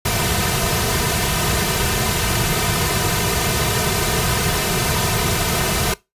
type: noise with comb filter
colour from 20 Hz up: pink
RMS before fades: -19 dBFS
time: 0.05-5.94 s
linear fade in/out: 5 ms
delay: 3.6 ms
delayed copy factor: -0.8
effects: noise-tail reverb RT60 0.2 s tail -20 dB re dry + resampled to 32000 Hz